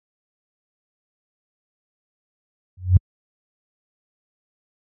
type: tone with exponential growth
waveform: sine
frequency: 91.2 Hz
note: F#2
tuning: 24 cents flat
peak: -4 dBFS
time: 2.77-2.97 s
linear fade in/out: 5 ms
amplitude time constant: 43 ms
effects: high-pass 60 Hz 12 dB/octave